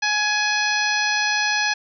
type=harmonic tone; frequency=839 Hz; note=G#5; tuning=17 cents sharp; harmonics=1 / 2 / 3 / 4 / 5 / 6 / 7; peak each=-26 / -22 / -25 / -32 / -28 / -29 / -31 dBFS; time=0.02-1.74 s; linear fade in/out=10 ms; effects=none